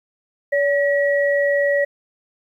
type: tone pair together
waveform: sine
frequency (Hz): 570 / 1917.2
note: C#5 / A#6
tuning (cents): +48 / +48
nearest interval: octave + major sixth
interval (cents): 2100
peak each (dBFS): -16 / -21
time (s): 0.52-1.85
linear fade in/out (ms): 10
effects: 9-bit